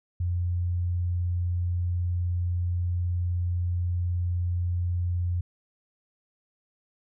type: tone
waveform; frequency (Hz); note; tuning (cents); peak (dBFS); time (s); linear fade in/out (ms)
sine; 88.1; F2; +16; -24; 0.2-5.41; 5
effects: none